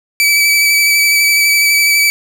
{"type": "tone with vibrato", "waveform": "sawtooth", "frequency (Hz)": 2301, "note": "D7", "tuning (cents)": -36, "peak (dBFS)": -5, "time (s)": [0.2, 2.1], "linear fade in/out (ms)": 0, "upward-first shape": "square", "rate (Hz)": 12, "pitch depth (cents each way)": 14, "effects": ["7-bit"]}